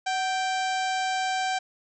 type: harmonic tone with a mistuned harmonic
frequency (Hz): 784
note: G5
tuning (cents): 0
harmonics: 1 / 2 / 3 / 4 / 5 / 6 / 7 / 8 / 9 / 10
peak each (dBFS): -26 / -32 / -36 / -38 / -40 / -42 / -43 / -44 / -45 / -46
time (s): 0.06-1.59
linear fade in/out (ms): 10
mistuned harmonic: 1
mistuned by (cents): -74
effects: none